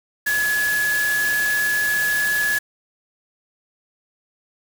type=tone in noise; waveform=sine; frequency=1697 Hz; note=G#6; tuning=37 cents sharp; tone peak=-18 dBFS; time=0.26-2.59 s; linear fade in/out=10 ms; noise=white; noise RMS=-28 dBFS; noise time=0.26-2.59 s; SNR=+7 dB; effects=none